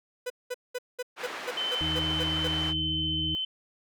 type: tone bursts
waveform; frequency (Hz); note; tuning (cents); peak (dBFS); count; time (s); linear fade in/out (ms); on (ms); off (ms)
45% pulse; 497.1; B4; +11; -30; 10; 0.26-2.48; 10; 42; 200
type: band-pass noise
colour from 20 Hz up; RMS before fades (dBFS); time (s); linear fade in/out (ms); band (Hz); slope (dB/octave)
white; -38; 1.16-2.74; 50; 360 to 2200; 12
type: tone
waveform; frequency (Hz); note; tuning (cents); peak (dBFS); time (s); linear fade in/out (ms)
sine; 3064; G7; -40; -28; 1.57-3.45; 5
type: harmonic tone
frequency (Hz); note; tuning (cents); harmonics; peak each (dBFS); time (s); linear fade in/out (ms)
78.5; D#2; +16; 1 / 2 / 4; -35 / -35 / -35; 1.81-3.35; 0
effects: none